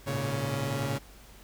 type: tone cluster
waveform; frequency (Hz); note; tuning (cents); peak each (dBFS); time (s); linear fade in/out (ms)
sawtooth; 107.2 / 117.6 / 138.9 / 277.9; A2 / A#2 / C#3 / C#4; -45 / +16 / +4 / +4; -33 / -31 / -28 / -29; 0.06-0.99; 20
effects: added 50 Hz sine -52 dBFS peak until 1.43 s + pink hiss -54 dBFS RMS until 1.43 s